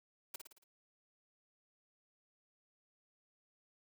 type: noise with echo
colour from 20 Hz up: white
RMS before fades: -44 dBFS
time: 0.34-0.36 s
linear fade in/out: 5 ms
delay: 56 ms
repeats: 5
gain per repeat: -5 dB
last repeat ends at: 0.64 s
effects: none